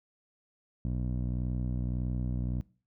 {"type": "tone with low-pass filter", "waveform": "15% pulse", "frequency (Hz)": 61.74, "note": "B1", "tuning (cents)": 0, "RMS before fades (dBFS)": -32, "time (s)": [0.85, 2.61], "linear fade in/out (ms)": 0, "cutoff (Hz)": 260, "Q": 0.67, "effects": ["noise-tail reverb RT60 0.4 s tail -22 dB re dry"]}